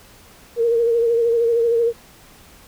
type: tone with vibrato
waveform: sine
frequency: 465.3 Hz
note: A#4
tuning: 3 cents flat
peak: -14 dBFS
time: 0.56-1.93 s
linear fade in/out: 50 ms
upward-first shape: sine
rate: 13 Hz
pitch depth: 38 cents each way
effects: pink hiss -47 dBFS RMS until 2.67 s